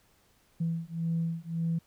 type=beating tone pair; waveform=sine; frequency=164.81 / 166.61 Hz; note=E3 / E3; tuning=0 / +19 cents; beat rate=1.8 Hz; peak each=-31 dBFS; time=0.6-1.79 s; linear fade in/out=10 ms; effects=tanh soft clip ceiling -22 dBFS + pink hiss -66 dBFS RMS until 1.86 s